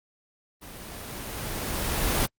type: noise with level ramp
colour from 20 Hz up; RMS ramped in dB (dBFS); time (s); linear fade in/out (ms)
pink; -43 to -23; 0.61-2.27; 20
effects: Opus 24 kbps